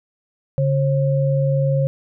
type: tone pair together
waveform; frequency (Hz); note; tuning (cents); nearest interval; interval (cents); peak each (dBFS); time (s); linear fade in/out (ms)
sine; 141.3 / 536.9; C#3 / C5; +34 / +45; octave + major seventh; 2311; -16 / -21; 0.58-1.87; 0
effects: none